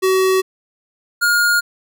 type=tone pair in turn; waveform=square; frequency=377.4 / 1424.9 Hz; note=F#4 / F6; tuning=+34 / +34 cents; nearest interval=octave + major seventh; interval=2300 cents; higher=second; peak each=-13 dBFS; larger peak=neither; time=0.02-0.42 / 1.21-1.61 s; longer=neither; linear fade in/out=20 ms; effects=none